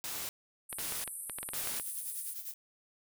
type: noise bursts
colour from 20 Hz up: white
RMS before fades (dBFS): -39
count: 3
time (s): 0.04-1.79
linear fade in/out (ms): 0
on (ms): 250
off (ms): 500
type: band-pass noise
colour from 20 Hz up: white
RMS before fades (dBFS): -43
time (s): 0.69-2.34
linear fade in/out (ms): 10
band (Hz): 8600 to 12000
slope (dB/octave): 96
type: clicks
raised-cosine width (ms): 0.3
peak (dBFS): -24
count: 11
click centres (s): 0.728 / 0.786 / 0.923 / 1.077 / 1.297 / 1.386 / 1.43 / 1.489 / 1.535 / 1.673 / 1.798
type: noise with tremolo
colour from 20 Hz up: violet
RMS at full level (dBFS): -40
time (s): 1.56-2.54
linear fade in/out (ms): 2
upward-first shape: sine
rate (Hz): 10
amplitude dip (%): 65
effects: none